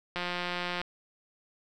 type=click train; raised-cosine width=0.3 ms; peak=-17 dBFS; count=117; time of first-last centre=0.16-0.815 s; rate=177 Hz; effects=none